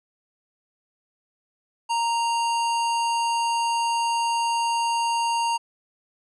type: tone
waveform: square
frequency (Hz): 930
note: A#5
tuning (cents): -4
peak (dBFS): -22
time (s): 1.89-5.58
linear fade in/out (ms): 20
effects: resampled to 24000 Hz